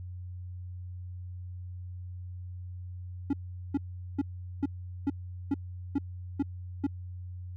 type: tone bursts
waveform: triangle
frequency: 279.8 Hz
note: C#4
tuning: 16 cents sharp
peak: -22 dBFS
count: 9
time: 3.3-6.868 s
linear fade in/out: 5 ms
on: 32 ms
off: 410 ms
effects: added 90 Hz sine -38 dBFS peak until 7.56 s